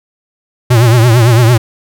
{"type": "tone with vibrato", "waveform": "square", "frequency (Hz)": 118.2, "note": "A#2", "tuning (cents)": 24, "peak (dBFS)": -5, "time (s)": [0.7, 1.58], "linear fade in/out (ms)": 10, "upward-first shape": "triangle", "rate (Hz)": 8.9, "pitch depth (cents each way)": 140, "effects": []}